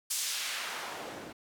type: noise with band-pass filter sweep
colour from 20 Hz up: white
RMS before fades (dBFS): -37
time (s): 0.1-1.33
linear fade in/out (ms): 10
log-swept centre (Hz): 7500 to 240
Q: 0.8
effects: none